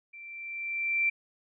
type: tone with level ramp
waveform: sine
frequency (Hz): 2349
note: D7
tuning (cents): 0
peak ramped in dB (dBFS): -44 to -22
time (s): 0.13-1.1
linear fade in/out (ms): 10
effects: none